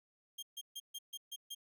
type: tone bursts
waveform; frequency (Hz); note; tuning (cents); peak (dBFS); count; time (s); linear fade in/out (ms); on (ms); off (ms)
sawtooth; 3212; G7; +41; -39; 7; 0.38-1.549; 10; 47; 140
effects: none